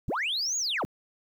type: linear two-way sweep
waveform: sine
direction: up then down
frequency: 30.63 to 6900 to 55.3 Hz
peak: -25 dBFS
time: 0.08-0.85 s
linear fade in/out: 0 ms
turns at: 0.57 s
effects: tanh soft clip ceiling -24 dBFS + 10-bit